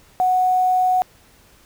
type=tone with quantisation; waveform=sine; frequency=738 Hz; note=F#5; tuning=5 cents flat; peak=-14 dBFS; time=0.2-1.02 s; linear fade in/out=0 ms; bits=7; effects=pink hiss -52 dBFS RMS until 1.65 s